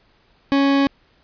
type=tone; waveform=40% pulse; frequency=277.1 Hz; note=C#4; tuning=1 cent flat; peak=-13 dBFS; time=0.52-0.87 s; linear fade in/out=0 ms; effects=pink hiss -58 dBFS RMS until 1.23 s + resampled to 11025 Hz